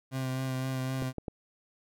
30% pulse tone with vibrato, 130.81 Hz, C3, in tune, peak -28 dBFS, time 0.11-1.13 s, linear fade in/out 50 ms, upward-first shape sine, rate 3.9 Hz, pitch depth 18 cents each way
clicks, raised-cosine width 2 ms, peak -22 dBFS, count 3, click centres 1.023 / 1.183 / 1.282 s
effects none

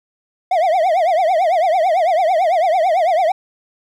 triangle tone with vibrato, 692 Hz, F5, 16 cents flat, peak -10 dBFS, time 0.51-3.32 s, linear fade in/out 5 ms, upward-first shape triangle, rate 9 Hz, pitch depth 230 cents each way, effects none

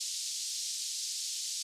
pink band-pass noise, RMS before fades -37 dBFS, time 0-1.63 s, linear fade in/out 10 ms, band 4300 to 8000 Hz, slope 24 dB/octave, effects resampled to 32000 Hz

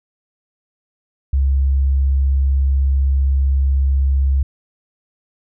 sine tone, 67.9 Hz, C#2, 35 cents flat, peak -12 dBFS, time 1.33-4.43 s, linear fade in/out 5 ms, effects none

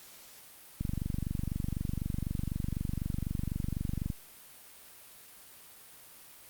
click train, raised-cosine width 5 ms, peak -20 dBFS, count 80, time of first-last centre 0.81-4.102 s, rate 24 Hz, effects white hiss -53 dBFS RMS until 6.49 s + Opus 48 kbps

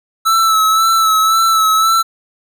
square tone with vibrato, 1313 Hz, E6, 7 cents flat, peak -10 dBFS, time 0.25-2.03 s, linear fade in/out 20 ms, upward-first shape sine, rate 1.9 Hz, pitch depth 32 cents each way, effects none

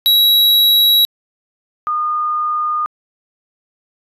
square / sine tone pair in turn, 3877 / 1221.2 Hz, B7 / D#6, -33 / -33 cents, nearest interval octave + minor sixth, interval 2000 cents, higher first, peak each -9 / -15 dBFS, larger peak first, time 0.06-1.05 / 1.87-2.86 s, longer neither, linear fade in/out 0 ms, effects resampled to 32000 Hz

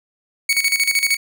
sawtooth tone with tremolo, 2230 Hz, C#7, 10 cents sharp, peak -10 dBFS, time 0.49-1.17 s, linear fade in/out 5 ms, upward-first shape square, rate 13 Hz, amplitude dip 70%, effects none

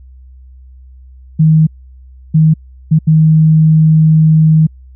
sine tone bursts at uneven times, 157.4 Hz, D#3, 20 cents sharp, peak -4 dBFS, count 4, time 1.39-1.67 / 2.34-2.54 / 2.91-2.99 / 3.07-4.67 s, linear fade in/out 10 ms, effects added 64 Hz sine -34 dBFS peak until 4.95 s

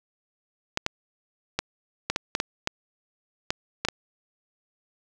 clicks, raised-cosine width 0.2 ms, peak -7 dBFS, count 11, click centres 0.774 / 0.864 / 1.59 / 2.1 / 2.161 / 2.351 / 2.401 / 2.674 / 3.505 / 3.85 / 3.886 s, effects none

